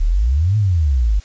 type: exponential two-way sweep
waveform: sine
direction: up then down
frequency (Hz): 34.45 to 110 to 47.28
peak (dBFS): -12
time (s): 0-1.2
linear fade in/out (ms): 10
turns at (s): 0.57
effects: white hiss -46 dBFS RMS until 1.24 s + resampled to 16000 Hz